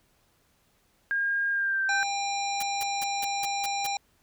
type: tone with pitch glide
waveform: sine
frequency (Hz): 1617 to 1559.2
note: G#6 to G6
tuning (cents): -47 to -10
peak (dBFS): -24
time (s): 1.11-2.03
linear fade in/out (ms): 0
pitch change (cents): -63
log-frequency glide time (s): 1.51-1.87
type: harmonic tone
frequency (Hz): 800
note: G5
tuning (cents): +35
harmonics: 1 / 3 / 5 / 7 / 9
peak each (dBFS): -29 / -35 / -36 / -38 / -40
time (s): 1.89-3.97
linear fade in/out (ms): 2
type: noise bursts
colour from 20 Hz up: white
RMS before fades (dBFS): -35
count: 7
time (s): 2.6-3.869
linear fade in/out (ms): 5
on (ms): 27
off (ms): 180
effects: pink hiss -67 dBFS RMS until 4.22 s